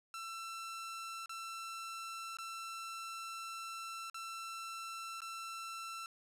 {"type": "tone with dropouts", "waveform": "sawtooth", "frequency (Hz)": 1340, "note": "E6", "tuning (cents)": 28, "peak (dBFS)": -39, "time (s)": [0.14, 6.06], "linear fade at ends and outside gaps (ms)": 1, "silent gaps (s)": [[1.259, 1.294], [2.37, 2.386], [4.099, 4.144], [5.205, 5.218]], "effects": ["low-pass 12000 Hz 12 dB/octave"]}